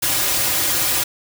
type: noise with comb filter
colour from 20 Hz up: white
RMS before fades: -19 dBFS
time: 0.02-1.04 s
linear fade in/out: 10 ms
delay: 4.5 ms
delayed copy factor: -1
effects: none